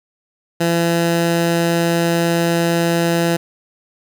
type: tone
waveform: 15% pulse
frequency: 169 Hz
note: E3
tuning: 43 cents sharp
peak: -8 dBFS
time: 0.6-3.37 s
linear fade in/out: 10 ms
effects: none